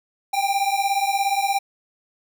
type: beating tone pair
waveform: square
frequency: 784 / 801 Hz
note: G5 / G5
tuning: 0 / +37 cents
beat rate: 17 Hz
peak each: -23 dBFS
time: 0.33-1.59 s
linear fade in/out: 10 ms
effects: none